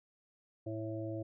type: harmonic tone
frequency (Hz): 110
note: A2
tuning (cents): 0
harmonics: 1 / 3 / 5 / 6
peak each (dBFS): -41 / -40 / -44 / -47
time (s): 0.66-1.23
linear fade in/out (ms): 10
effects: none